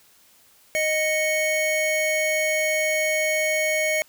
square tone pair together, 621.5 / 2217 Hz, D#5 / C#7, -2 / 0 cents, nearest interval octave + minor seventh, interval 2202 cents, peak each -24 dBFS, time 0.75-4.02 s, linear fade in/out 0 ms, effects white hiss -56 dBFS RMS until 4.08 s

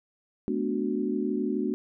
sine chord, B minor seventh, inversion third, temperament equal with one note detuned, 214.7 / 246.9 / 293.7 / 370 Hz, A3 / B3 / D4 / F#4, -42 / 0 / 0 / 0 cents, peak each -31 dBFS, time 0.48-1.74 s, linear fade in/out 0 ms, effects none

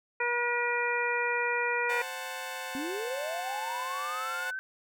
harmonic tone, 480.7 Hz, B4, 47 cents flat, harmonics 1 / 2 / 3 / 4 / 5, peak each -33 / -33 / -33 / -33 / -33 dBFS, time 0.2-2.02 s, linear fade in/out 5 ms
15% pulse chord, F# diminished, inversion second, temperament equal, 523.3 / 740 / 880 Hz, C5 / F#5 / A5, 0 / 0 / 0 cents, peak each -34 dBFS, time 1.89-4.51 s, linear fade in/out 10 ms
sine linear sweep, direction up, 255.3 to 1557 Hz, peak -33 dBFS, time 2.75-4.59 s, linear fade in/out 0 ms
effects none

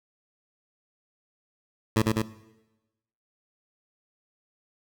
15% pulse tone with echo, 110 Hz, A2, in tune, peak -13 dBFS, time 1.96-2.02 s, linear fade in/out 5 ms, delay 100 ms, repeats 2, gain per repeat -2 dB, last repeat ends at 2.22 s, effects noise-tail reverb RT60 1.0 s tail -17 dB re dry

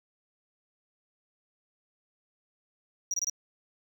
triangle tone bursts, 5760 Hz, F#8, 47 cents flat, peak -26 dBFS, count 4, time 3.11-3.298 s, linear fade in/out 2 ms, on 29 ms, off 24 ms, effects none

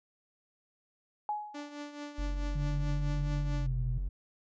sine tone with exponential decay, 840 Hz, G#5, 19 cents sharp, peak -28 dBFS, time 1.29-1.8 s, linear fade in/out 1 ms, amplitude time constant 110 ms
sawtooth tone with tremolo, 292.2 Hz, D4, 9 cents flat, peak -34 dBFS, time 1.54-3.67 s, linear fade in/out 10 ms, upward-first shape triangle, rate 4.6 Hz, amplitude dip 70%
triangle tone, 46 Hz, F#1, 9 cents flat, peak -29 dBFS, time 2.18-4.09 s, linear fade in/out 10 ms
sine tone with pitch glide, 144.8 to 126.79 Hz, D3 to B2, -24 to +46 cents, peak -32 dBFS, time 2.55-3.98 s, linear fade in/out 5 ms, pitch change -230 cents, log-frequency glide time 3.39-3.78 s
effects resampled to 16000 Hz

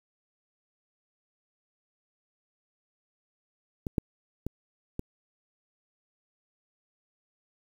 clicks, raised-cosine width 3 ms, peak -19 / -12 / -19 / -19 dBFS, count 4, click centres 3.868 / 3.982 / 4.466 / 4.994 s, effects 8-bit

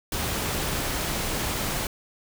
pink noise, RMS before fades -28 dBFS, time 0.12-1.87 s, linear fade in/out 2 ms, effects none

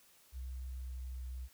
sine tone with pitch glide, 63.8 to 63.21 Hz, C2 to B1, -43 to +41 cents, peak -40 dBFS, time 0.32-1.49 s, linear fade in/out 50 ms, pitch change -16 cents, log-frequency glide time 0.74-1.08 s, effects white hiss -65 dBFS RMS until 1.53 s

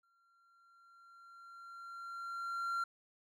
triangle tone with exponential growth, 1375 Hz, F6, 27 cents flat, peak -31 dBFS, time 0.03-2.84 s, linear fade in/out 5 ms, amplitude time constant 610 ms, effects none

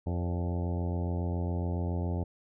harmonic tone with a mistuned harmonic, 87.2 Hz, F2, 2 cents flat, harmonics 1 / 2 / 3 / 4 / 5 / 6 / 7 / 8 / 9 / 10, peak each -30 / -36 / -40 / -42 / -44 / -46 / -47 / -48 / -49 / -50 dBFS, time 0.06-2.24 s, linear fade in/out 10 ms, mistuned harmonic 6, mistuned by +53 cents, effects none

